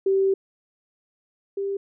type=tone pair in turn; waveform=sine; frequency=387.4 / 395.5 Hz; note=G4 / G4; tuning=-20 / +15 cents; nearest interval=unison; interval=35 cents; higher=second; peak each=-17 / -24 dBFS; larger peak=first; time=0.06-0.34 / 1.57-1.77 s; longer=first; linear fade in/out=5 ms; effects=none